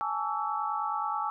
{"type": "chord", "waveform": "sine", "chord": "A major seventh", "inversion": "third", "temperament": "equal with one note detuned", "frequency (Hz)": [830.6, 880, 1137.9, 1318.5], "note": ["G#5", "A5", "C#6", "E6"], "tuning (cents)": [0, 0, 45, 0], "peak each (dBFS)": -34, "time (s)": [0.01, 1.3], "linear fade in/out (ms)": 0, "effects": []}